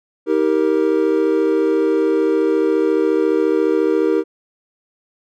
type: chord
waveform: triangle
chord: Eb major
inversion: none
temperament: equal with one note detuned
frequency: 317.5 / 392 / 466.2 Hz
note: Eb4 / G4 / Bb4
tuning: +35 / 0 / 0 cents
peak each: -16 dBFS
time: 0.26-4.24 s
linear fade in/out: 50 ms
effects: none